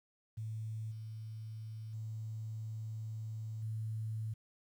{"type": "tone with level steps", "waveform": "sine", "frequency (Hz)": 110, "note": "A2", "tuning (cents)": 0, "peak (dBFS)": [-38, -42, -39, -36], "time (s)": [0.37, 4.34], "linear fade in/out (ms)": 10, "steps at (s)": [0.91, 1.93, 3.62], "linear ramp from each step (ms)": 10, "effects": ["11-bit"]}